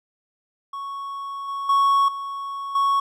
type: tone with level steps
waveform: triangle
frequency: 1108.7 Hz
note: C#6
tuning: in tune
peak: -27 / -24 / -13 / -26 / -15 dBFS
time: 0.73-3 s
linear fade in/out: 5 ms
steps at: 1.48 / 1.69 / 2.08 / 2.75 s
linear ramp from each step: 5 ms
effects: none